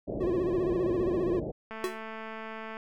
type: low-pass noise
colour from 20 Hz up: white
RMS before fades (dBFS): -34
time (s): 0.07-1.52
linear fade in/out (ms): 20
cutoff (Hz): 620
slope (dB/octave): 48
type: tone with vibrato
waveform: triangle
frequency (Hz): 357.4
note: F4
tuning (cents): +40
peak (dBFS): -24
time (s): 0.2-1.4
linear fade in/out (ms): 10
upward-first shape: sine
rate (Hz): 15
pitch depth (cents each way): 100
type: click train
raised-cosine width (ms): 0.5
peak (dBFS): -26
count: 235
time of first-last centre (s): 1.71-2.769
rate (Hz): 221
type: tone with exponential decay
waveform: square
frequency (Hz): 370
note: F#4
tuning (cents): 0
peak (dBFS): -26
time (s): 1.84-2.02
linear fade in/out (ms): 1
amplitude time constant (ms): 37
effects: none